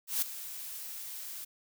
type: noise with ADSR envelope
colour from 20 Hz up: blue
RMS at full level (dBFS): -28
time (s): 0.07-1.45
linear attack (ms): 150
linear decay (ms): 8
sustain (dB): -14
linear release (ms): 12
effects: none